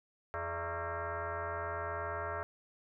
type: tone with frequency modulation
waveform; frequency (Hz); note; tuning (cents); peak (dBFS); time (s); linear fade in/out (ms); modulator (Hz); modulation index
sine; 339; E4; +49; -35; 0.34-2.43; 0; 253; 5.3
effects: none